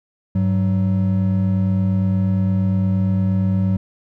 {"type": "tone pair together", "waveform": "triangle", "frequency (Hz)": [99.8, 188.4], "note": ["G2", "F#3"], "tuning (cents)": [32, 32], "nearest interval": "major seventh", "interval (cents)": 1100, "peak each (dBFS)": -16, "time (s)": [0.35, 3.77], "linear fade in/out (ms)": 5, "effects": []}